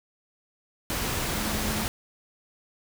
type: tone in noise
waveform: sine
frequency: 214.8 Hz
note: A3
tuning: 41 cents flat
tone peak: -33 dBFS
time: 1.35-1.84 s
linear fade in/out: 0 ms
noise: pink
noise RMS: -29 dBFS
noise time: 0.9-1.88 s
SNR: -7 dB
effects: none